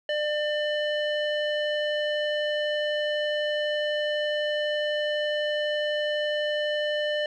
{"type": "tone with low-pass filter", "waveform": "square", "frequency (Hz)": 598, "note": "D5", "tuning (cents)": 31, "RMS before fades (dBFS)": -27, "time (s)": [0.09, 7.26], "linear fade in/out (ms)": 2, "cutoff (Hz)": 2800, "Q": 2.6, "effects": []}